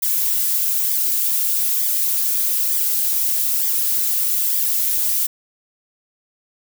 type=noise with flanger; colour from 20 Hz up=violet; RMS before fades=-19 dBFS; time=0.02-5.27 s; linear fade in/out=10 ms; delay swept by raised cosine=0.71 to 6.71 ms; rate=1.1 Hz; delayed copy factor=-0.85; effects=none